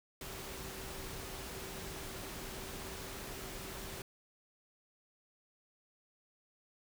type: tone in noise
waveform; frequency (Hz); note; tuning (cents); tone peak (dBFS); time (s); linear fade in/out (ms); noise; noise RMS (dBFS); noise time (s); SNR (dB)
sine; 384; G4; -36; -52; 0.21-4.02; 2; pink; -45; 0.21-4.02; -10
effects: none